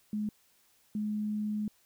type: tone bursts at uneven times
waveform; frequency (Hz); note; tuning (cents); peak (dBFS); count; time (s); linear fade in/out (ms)
sine; 211.2; G#3; +29; -30; 2; 0.13-0.29 / 0.95-1.68; 2
effects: white hiss -67 dBFS RMS until 1.85 s